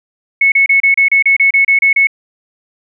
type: tone bursts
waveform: sine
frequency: 2200 Hz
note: C#7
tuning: 14 cents flat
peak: -6 dBFS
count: 12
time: 0.41-2.071 s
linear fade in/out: 5 ms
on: 110 ms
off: 31 ms
effects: none